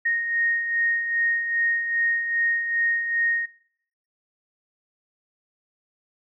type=beating tone pair; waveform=sine; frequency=1858 / 1860.5 Hz; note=A#6 / A#6; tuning=-6 / -4 cents; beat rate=2.5 Hz; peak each=-30 / -22 dBFS; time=0.05-3.46 s; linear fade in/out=10 ms; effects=noise-tail reverb RT60 0.7 s tail -20 dB re dry